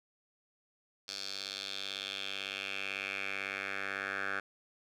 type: tone with band-pass filter sweep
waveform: 10% pulse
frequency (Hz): 98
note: G2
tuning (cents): 0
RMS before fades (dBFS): -39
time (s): 1.08-4.4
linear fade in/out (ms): 5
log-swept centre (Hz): 4700 to 1600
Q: 3.5
effects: none